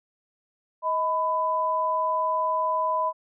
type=tone pair together; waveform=sine; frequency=632.1 / 1000 Hz; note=D#5 / B5; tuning=+27 / +21 cents; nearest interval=minor sixth; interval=794 cents; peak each=-28 / -23 dBFS; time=0.82-3.13 s; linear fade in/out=50 ms; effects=none